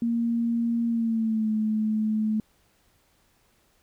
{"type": "tone with pitch glide", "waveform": "sine", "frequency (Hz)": [233.1, 216.2], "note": ["A#3", "A3"], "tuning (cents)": [0, -30], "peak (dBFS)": -22, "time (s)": [0.02, 2.4], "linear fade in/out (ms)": 2, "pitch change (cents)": -130, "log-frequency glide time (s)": [0.87, 1.5], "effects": ["pink hiss -65 dBFS RMS until 3.82 s"]}